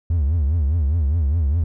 triangle tone with vibrato, 76.7 Hz, D#2, 24 cents flat, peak -13 dBFS, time 0.1-1.64 s, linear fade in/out 5 ms, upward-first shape triangle, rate 4.9 Hz, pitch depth 260 cents each way, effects tanh soft clip ceiling -10 dBFS

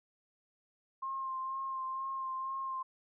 sine tone with vibrato, 1061 Hz, C6, 24 cents sharp, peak -35 dBFS, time 1.02-2.83 s, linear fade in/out 10 ms, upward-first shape sine, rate 2.1 Hz, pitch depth 21 cents each way, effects none

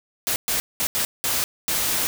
white noise bursts at uneven times, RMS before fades -23 dBFS, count 6, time 0.27-0.36 / 0.48-0.6 / 0.8-0.87 / 0.95-1.05 / 1.24-1.44 / 1.68-2.07 s, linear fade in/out 0 ms, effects none

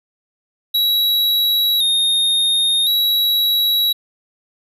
square tone with vibrato, 3788 Hz, A#7, 27 cents sharp, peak -14 dBFS, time 0.74-3.93 s, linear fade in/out 10 ms, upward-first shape square, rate 0.47 Hz, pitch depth 44 cents each way, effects none

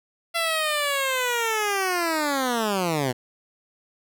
10% pulse linear sweep, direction down, 679 to 120 Hz, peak -14 dBFS, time 0.34-3.13 s, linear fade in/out 20 ms, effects none

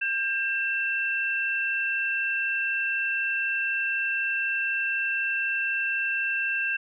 sine tone pair together, 1596 / 2684 Hz, G6 / E7, +31 / +31 cents, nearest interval major sixth, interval 900 cents, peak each -27 dBFS, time 0.01-6.77 s, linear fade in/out 10 ms, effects none

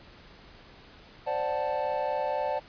triangle chord, D dominant seventh, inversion third, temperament equal, 523.3 / 587.3 / 740 / 880 Hz, C5 / D5 / F#5 / A5, 0 / 0 / 0 / 0 cents, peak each -32 / -29 / -33 / -30 dBFS, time 1.26-2.6 s, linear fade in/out 20 ms, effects pink hiss -52 dBFS RMS until 2.68 s + resampled to 11025 Hz

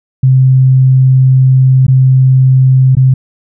sine tone with dropouts, 130.81 Hz, C3, in tune, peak -3 dBFS, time 0.23-3.14 s, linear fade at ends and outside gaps 5 ms, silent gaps 1.867-1.881 / 2.952-2.968 s, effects none

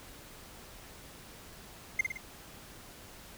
triangle tone with echo, 2100 Hz, C7, 6 cents sharp, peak -21 dBFS, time 1.99-2.01 s, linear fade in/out 5 ms, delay 55 ms, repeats 3, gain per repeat -5 dB, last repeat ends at 2.175 s, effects pink hiss -51 dBFS RMS until 3.37 s

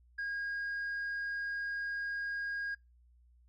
sine tone with tanh clipping, 1631 Hz, G#6, 32 cents flat, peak -35 dBFS, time 0.18-2.75 s, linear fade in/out 10 ms, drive 1 dB, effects noise-tail reverb RT60 0.2 s tail -24 dB re dry + added 60 Hz sine -61 dBFS peak until 3.48 s

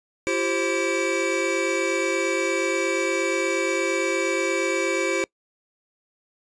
square tone cluster, 339.8 / 388.3 / 530 / 2302 Hz, F4 / G4 / C5 / D7, -47 / -16 / +22 / -35 cents, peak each -28 dBFS, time 0.27-5.24 s, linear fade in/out 0 ms, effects noise-tail reverb RT60 0.1 s tail -25 dB re dry + resampled to 22050 Hz

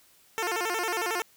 10% pulse tone with vibrato, 398.1 Hz, G4, 27 cents sharp, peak -19 dBFS, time 0.38-1.22 s, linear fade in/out 0 ms, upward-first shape square, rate 11 Hz, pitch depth 200 cents each way, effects white hiss -60 dBFS RMS until 1.36 s

